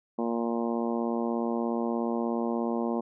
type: harmonic tone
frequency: 116.8 Hz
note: A#2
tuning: 4 cents sharp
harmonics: 2 / 3 / 4 / 5 / 6 / 7 / 8 / 9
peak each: -29 / -33 / -35 / -37 / -39 / -40 / -41 / -42 dBFS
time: 0.18-3.01 s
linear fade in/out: 10 ms
effects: none